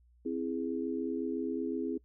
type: chord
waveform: sine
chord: C augmented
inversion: none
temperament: equal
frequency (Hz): 261.6 / 329.6 / 415.3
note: C4 / E4 / G#4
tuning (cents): 0 / 0 / 0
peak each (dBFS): -35 / -36 / -37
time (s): 0.25-1.98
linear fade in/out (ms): 10
effects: noise-tail reverb RT60 0.1 s tail -23 dB re dry + added 60 Hz sine -61 dBFS peak until 2.04 s